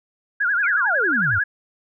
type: tone with vibrato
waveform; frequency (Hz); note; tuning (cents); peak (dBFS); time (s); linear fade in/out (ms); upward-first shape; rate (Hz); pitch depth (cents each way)
sine; 1530; G6; -42; -17; 0.4-1.44; 10; sine; 11; 170
type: exponential sweep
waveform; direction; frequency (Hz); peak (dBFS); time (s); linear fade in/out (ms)
sine; down; 2542 to 87.31; -24; 0.63-1.39; 10
effects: none

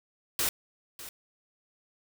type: noise with echo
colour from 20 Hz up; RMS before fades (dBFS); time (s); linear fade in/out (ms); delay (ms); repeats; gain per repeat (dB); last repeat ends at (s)
white; -28; 0.39-0.49; 2; 600; 1; -15; 1.09
effects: none

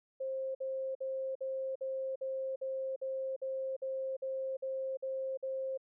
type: tone bursts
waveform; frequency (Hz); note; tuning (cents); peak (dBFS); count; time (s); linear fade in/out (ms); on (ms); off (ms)
sine; 530; C5; +22; -34; 14; 0.2-5.776; 10; 350; 52
effects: none

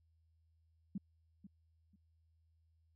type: tone with echo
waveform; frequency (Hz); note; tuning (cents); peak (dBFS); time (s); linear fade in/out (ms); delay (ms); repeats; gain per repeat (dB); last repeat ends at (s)
sine; 196; G3; 0; -37; 0.95-0.98; 5; 490; 2; -13; 1.96
effects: added 81 Hz sine -70 dBFS peak until 2.95 s

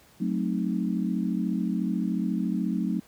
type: chord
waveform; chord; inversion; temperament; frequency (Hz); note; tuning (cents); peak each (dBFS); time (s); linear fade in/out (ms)
sine; F# diminished seventh; none; equal with one note detuned; 185 / 219 / 261.6 / 311.1; F#3 / A3 / C4 / Eb4; 0 / -8 / 0 / 0; -28 / -29 / -32 / -33; 0.2-3; 10
effects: pink hiss -57 dBFS RMS until 3.07 s + high-pass 60 Hz 12 dB/octave

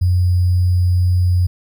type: tone with sample-and-hold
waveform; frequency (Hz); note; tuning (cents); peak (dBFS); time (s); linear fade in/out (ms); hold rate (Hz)
sine; 89.8; F2; +49; -11; 0.01-1.47; 10; 4900
effects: none

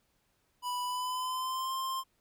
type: tone with pitch glide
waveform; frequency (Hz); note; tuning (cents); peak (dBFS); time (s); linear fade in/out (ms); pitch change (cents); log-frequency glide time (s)
square; 987.8 to 1052.6; B5 to C6; 0 to +10; -33; 0.62-2.04; 50; +110; 0.83-1.73
effects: pink hiss -74 dBFS RMS until 2.2 s

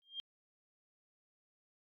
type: tone with exponential growth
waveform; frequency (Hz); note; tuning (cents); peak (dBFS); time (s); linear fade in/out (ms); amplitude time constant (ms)
sine; 3203; G7; +37; -36; 0.02-0.2; 0; 37
effects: AAC 64 kbps

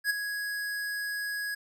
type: tone with ADSR envelope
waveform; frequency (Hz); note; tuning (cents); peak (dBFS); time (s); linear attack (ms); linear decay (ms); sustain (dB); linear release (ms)
square; 1664; G#6; +3; -23; 0.04-1.55; 61; 14; -9; 9
effects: none

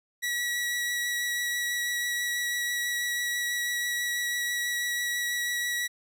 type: tone with vibrato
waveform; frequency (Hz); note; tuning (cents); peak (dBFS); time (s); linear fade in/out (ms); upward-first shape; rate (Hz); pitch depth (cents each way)
sawtooth; 1931; B6; -39; -24; 0.22-5.88; 20; triangle; 6.1; 12
effects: none

